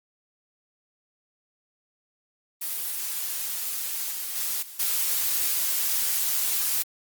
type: noise with level steps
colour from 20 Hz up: blue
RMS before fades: -30 / -32 / -28 / -42 / -25 dBFS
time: 2.61-6.83 s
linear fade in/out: 10 ms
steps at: 4.12 / 4.35 / 4.62 / 4.79 s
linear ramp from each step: 10 ms
effects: Opus 32 kbps